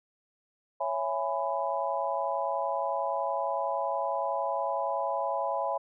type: chord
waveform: sine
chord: C# minor seventh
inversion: none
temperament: just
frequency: 554.4 / 665.2 / 831.5 / 997.9 Hz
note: C#5 / E5 / G#5 / B5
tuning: 0 / +16 / +2 / +18 cents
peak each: -33 dBFS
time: 0.8-5.78 s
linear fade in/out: 10 ms
effects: none